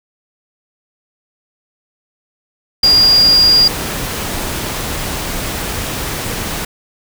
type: tone in noise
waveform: sine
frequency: 4820 Hz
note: D8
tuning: 44 cents sharp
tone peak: -6 dBFS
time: 2.83-3.68 s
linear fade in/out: 5 ms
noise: pink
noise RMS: -21 dBFS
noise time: 2.83-6.65 s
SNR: +12 dB
effects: none